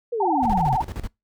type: exponential sweep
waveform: sine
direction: down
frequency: 493.9 to 122.5 Hz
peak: -22 dBFS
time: 0.12-0.76 s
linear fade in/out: 10 ms
type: tone with vibrato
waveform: sine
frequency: 821 Hz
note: G#5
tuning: 20 cents flat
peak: -19 dBFS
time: 0.2-0.82 s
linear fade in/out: 5 ms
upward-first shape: sine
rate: 20 Hz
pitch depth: 190 cents each way
type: noise with tremolo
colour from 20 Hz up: brown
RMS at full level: -28 dBFS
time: 0.42-1.08 s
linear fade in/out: 20 ms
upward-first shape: square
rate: 13 Hz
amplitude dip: 80%
effects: noise-tail reverb RT60 0.2 s tail -25 dB re dry